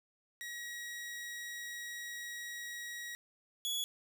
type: tone pair in turn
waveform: sawtooth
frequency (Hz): 1906 / 3381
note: A#6 / G#7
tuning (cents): +38 / +30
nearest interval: minor seventh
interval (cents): 992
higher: second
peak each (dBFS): -38 / -31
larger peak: second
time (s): 0.41-3.15 / 3.65-3.84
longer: first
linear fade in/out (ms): 0
effects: none